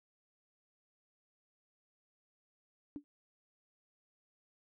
sine tone with exponential decay, 289.4 Hz, D4, 25 cents flat, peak -35 dBFS, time 2.96-3.04 s, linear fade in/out 0 ms, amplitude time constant 16 ms, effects tanh soft clip ceiling -31 dBFS

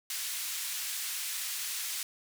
white band-pass noise, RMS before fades -36 dBFS, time 0.1-2.03 s, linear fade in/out 2 ms, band 1800 to 14000 Hz, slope 12 dB/octave, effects none

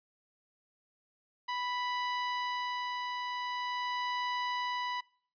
sawtooth tone with tremolo, 987.8 Hz, B5, in tune, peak -28 dBFS, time 1.48-5.01 s, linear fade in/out 10 ms, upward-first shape sine, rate 0.44 Hz, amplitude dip 30%, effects noise-tail reverb RT60 0.5 s tail -23 dB re dry + resampled to 11025 Hz

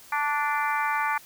harmonic tone with a mistuned harmonic, 293.7 Hz, D4, in tune, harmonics 3 / 4 / 5 / 6 / 7 / 8, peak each -27 / -29 / -31 / -33 / -34 / -35 dBFS, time 0.12-1.18 s, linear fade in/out 5 ms, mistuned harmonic 4, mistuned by -20 cents, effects white hiss -50 dBFS RMS until 1.25 s

